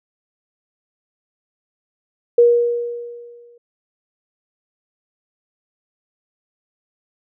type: tone with exponential decay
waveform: sine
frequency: 476 Hz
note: A#4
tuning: 36 cents sharp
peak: -6 dBFS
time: 2.38-3.58 s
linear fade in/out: 5 ms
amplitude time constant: 260 ms
effects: none